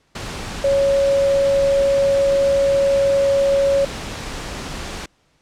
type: tone in noise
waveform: sine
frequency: 554.4 Hz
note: C#5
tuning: in tune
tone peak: -13 dBFS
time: 0.64-3.85 s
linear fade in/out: 5 ms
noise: pink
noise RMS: -29 dBFS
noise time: 0.15-5.06 s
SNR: +13 dB
effects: pink hiss -61 dBFS RMS until 5.41 s + low-pass 7000 Hz 12 dB/octave